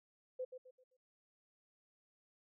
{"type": "tone with echo", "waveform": "sine", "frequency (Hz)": 510, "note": "C5", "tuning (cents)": -44, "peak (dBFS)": -38, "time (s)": [0.39, 0.45], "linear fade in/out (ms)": 10, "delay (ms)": 130, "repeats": 4, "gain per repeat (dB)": -9, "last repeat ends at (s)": 0.97, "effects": []}